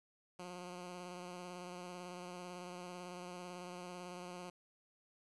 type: tone with vibrato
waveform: 10% pulse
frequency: 178.7 Hz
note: F3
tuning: 40 cents sharp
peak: -38 dBFS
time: 0.39-4.5 s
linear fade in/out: 5 ms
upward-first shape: square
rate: 18 Hz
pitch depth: 20 cents each way
effects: resampled to 24000 Hz + 12-bit